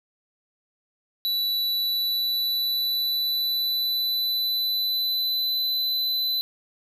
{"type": "tone with pitch glide", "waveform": "square", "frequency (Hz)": [3951, 4013], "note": ["B7", "B7"], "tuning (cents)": [0, 27], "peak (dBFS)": -23, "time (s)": [1.25, 6.41], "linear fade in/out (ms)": 0, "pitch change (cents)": 27, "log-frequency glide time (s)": [1.69, 5.61], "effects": []}